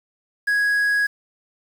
triangle tone with quantisation, 1661.2 Hz, G#6, in tune, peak -15 dBFS, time 0.47-1.07 s, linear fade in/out 10 ms, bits 7, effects none

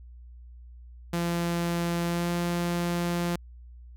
sawtooth tone with pitch glide, 171.3 to 173.29 Hz, F3 to F3, -33 to -13 cents, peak -22 dBFS, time 1.13-3.36 s, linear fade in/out 5 ms, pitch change +20 cents, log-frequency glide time 2.07-2.3 s, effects added 60 Hz sine -44 dBFS peak until 3.96 s

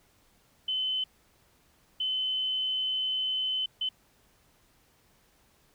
sine tone bursts at uneven times, 3044 Hz, F#7, 48 cents sharp, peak -27 dBFS, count 3, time 0.68-1.04 / 2-3.66 / 3.81-3.89 s, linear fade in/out 5 ms, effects pink hiss -65 dBFS RMS until 5.74 s

